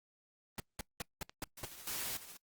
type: noise bursts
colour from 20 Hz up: pink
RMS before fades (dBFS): -40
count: 6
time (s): 0.58-1.65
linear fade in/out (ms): 2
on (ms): 20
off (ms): 190
type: click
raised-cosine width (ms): 0.2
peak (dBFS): -32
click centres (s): 1.295
type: noise with tremolo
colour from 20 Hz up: white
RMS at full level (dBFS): -50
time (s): 1.57-2.37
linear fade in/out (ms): 5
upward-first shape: sine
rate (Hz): 14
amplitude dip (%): 40
type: noise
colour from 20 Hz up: white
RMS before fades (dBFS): -40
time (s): 1.87-2.17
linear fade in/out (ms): 2
effects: noise-tail reverb RT60 0.1 s tail -23 dB re dry + Opus 32 kbps